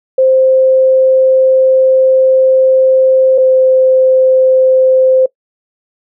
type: tone pair in turn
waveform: sine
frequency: 523.3 / 520 Hz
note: C5 / C5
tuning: 0 / -11 cents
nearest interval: unison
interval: 11 cents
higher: first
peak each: -5 dBFS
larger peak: neither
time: 0.18-3.38 / 3.38-5.26 s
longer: first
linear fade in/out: 5 ms
effects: noise-tail reverb RT60 0.1 s tail -21 dB re dry